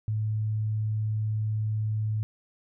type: tone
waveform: sine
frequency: 108 Hz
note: A2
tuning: 32 cents flat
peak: -25 dBFS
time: 0.08-2.23 s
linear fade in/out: 0 ms
effects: none